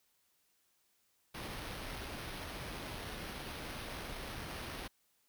pink noise with sample-and-hold, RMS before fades -44 dBFS, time 1.34-4.88 s, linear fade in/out 10 ms, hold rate 7350 Hz, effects white hiss -75 dBFS RMS until 5.28 s

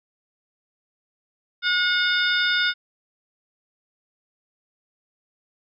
harmonic tone with a mistuned harmonic, 723 Hz, F#5, 40 cents flat, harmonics 2 / 3 / 4 / 5 / 6 / 7, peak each -21 / -29 / -31 / -24 / -37 / -31 dBFS, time 1.62-2.74 s, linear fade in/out 50 ms, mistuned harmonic 6, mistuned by +65 cents, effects none

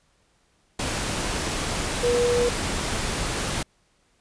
sine tone in noise, 483.1 Hz, B4, 38 cents flat, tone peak -19 dBFS, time 2.03-2.49 s, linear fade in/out 5 ms, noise pink, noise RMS -27 dBFS, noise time 0.79-3.63 s, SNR +5 dB, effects pink hiss -65 dBFS RMS until 4.2 s + resampled to 22050 Hz

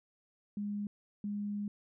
sine tone bursts at uneven times, 205.4 Hz, G#3, 19 cents flat, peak -34 dBFS, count 2, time 0.57-0.87 / 1.24-1.68 s, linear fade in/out 2 ms, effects none

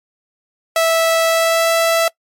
sawtooth tone with pitch glide, 656 to 661.7 Hz, E5 to E5, -9 to +6 cents, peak -8 dBFS, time 0.76-2.08 s, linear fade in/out 2 ms, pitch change +15 cents, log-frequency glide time 1.28-1.72 s, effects noise-tail reverb RT60 0.1 s tail -23 dB re dry + MP3 64 kbps

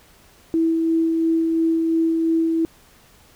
sine tone with tremolo, 327 Hz, E4, 14 cents flat, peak -15 dBFS, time 0.54-2.65 s, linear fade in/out 0 ms, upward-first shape sine, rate 2.9 Hz, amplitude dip 25%, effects pink hiss -52 dBFS RMS until 3.35 s

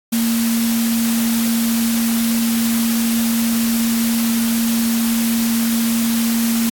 sine tone in noise, 230 Hz, A#3, 23 cents flat, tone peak -15 dBFS, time 0.12-6.7 s, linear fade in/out 10 ms, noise white, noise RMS -24 dBFS, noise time 0.12-6.7 s, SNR +6 dB, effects AAC 64 kbps

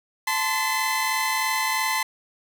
sawtooth tone cluster, 876 / 1038 / 2033 Hz, A5 / C6 / B6, -8 / -14 / +50 cents, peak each -23 dBFS, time 0.27-2.03 s, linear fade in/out 5 ms, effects none

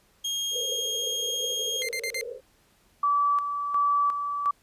30% pulse tone, 3247 Hz, G#7, 40 cents flat, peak -24 dBFS, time 0.24-1.83 s, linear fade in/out 10 ms
white band-pass noise, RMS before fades -38 dBFS, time 0.51-2.41 s, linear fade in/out 50 ms, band 440 to 520 Hz, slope 96 dB/octave
sawtooth tone bursts, 2093 Hz, C7, in tune, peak -25 dBFS, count 4, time 1.82-2.211 s, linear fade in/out 0 ms, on 67 ms, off 41 ms
sine tone with tremolo, 1153 Hz, D6, 32 cents flat, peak -20 dBFS, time 3.03-4.51 s, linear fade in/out 5 ms, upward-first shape square, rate 1.4 Hz, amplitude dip 55%
effects pink hiss -63 dBFS RMS until 4.62 s + resampled to 32000 Hz

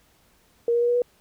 sine tone with pitch steps, 470 / 474.4 / 478.8 / 483.2 / 487.7 Hz, A#4 / A#4 / A#4 / B4 / B4, +14 / +30 / +46 / -38 / -22 cents, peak -18 dBFS, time 0.68-1.02 s, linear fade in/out 2 ms, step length 68 ms, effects pink hiss -61 dBFS RMS until 1.2 s

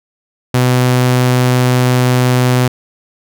sawtooth tone, 125.7 Hz, B2, 31 cents sharp, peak -5 dBFS, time 0.54-2.68 s, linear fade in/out 5 ms, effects none

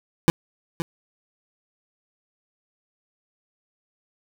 25% pulse tone with echo, 167.4 Hz, E3, 27 cents sharp, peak -9 dBFS, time 0.28-0.3 s, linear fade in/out 0 ms, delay 520 ms, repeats 1, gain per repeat -11 dB, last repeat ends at 0.82 s, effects none

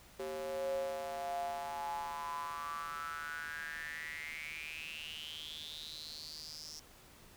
square tone with high-pass filter sweep, 77.4 Hz, D#2, 9 cents flat, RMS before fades -42 dBFS, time 0.19-6.8 s, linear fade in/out 10 ms, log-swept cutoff 440 to 5500 Hz, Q 9.6, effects pink hiss -59 dBFS RMS until 7.36 s

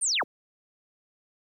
sine linear sweep, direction down, 9420 to 60.9 Hz, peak -23 dBFS, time 0.01-0.24 s, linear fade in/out 20 ms, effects 10-bit

